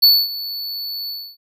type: tone with ADSR envelope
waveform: square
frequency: 4452 Hz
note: C#8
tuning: 7 cents sharp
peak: -7 dBFS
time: 0.02-1.37 s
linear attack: 16 ms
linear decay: 240 ms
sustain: -18 dB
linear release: 280 ms
effects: none